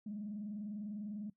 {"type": "tone with vibrato", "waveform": "sine", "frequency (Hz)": 207.9, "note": "G#3", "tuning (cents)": 2, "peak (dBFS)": -39, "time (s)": [0.06, 1.3], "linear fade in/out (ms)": 5, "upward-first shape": "square", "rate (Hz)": 20, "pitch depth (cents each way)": 80, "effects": ["noise-tail reverb RT60 0.1 s tail -20 dB re dry", "tanh soft clip ceiling -35 dBFS"]}